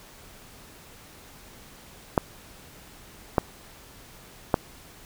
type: clicks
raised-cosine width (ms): 1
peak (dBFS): -4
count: 3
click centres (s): 2.178 / 3.382 / 4.542
effects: pink hiss -49 dBFS RMS until 5.05 s